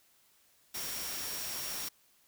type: tone in noise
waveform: sine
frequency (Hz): 5588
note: F8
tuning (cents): 0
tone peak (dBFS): -43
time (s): 0.74-1.89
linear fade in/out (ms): 10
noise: white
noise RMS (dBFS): -39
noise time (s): 0.74-1.89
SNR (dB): -7
effects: white hiss -67 dBFS RMS until 2.27 s